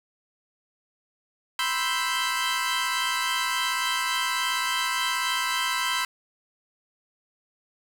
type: chord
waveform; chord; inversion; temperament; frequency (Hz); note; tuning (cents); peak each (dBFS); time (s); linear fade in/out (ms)
20% pulse; C major seventh; third; equal; 987.8 / 1046.5 / 1318.5 / 1568; B5 / C6 / E6 / G6; 0 / 0 / 0 / 0; -25; 1.59-6.05; 2
effects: low-pass 12000 Hz 12 dB/octave + 7-bit